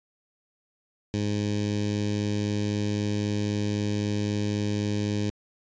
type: tone with notch filter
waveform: 15% pulse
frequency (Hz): 103.83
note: G#2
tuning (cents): 0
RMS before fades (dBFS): -27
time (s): 1.14-5.3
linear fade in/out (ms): 0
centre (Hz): 1200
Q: 0.61
effects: resampled to 16000 Hz